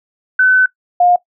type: tone pair in turn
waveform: sine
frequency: 1513 / 711 Hz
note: F#6 / F5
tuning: +38 / +31 cents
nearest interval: octave + minor second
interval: 1307 cents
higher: first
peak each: -7 dBFS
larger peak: neither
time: 0.39-0.66 / 1-1.16 s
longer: first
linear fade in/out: 5 ms
effects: noise-tail reverb RT60 0.1 s tail -19 dB re dry